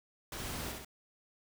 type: noise with echo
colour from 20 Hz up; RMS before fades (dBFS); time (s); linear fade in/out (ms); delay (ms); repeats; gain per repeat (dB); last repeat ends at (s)
pink; -42; 0.32-0.72; 2; 64; 2; -3; 0.848
effects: none